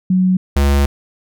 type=tone pair in turn; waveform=sine / square; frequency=185 / 70.24 Hz; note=F#3 / C#2; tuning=0 / +23 cents; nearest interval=octave + perfect fourth; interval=1677 cents; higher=first; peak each=-10 / -11 dBFS; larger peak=first; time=0.1-0.37 / 0.56-0.86 s; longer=second; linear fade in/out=5 ms; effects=none